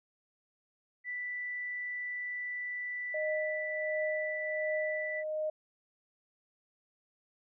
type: tone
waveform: sine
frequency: 1975.5 Hz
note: B6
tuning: in tune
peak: -35 dBFS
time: 1.04-5.24 s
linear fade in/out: 50 ms
type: tone with tremolo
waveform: sine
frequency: 618 Hz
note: D#5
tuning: 12 cents flat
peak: -30 dBFS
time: 3.14-5.5 s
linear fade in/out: 5 ms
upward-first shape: triangle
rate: 1.4 Hz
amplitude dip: 60%
effects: none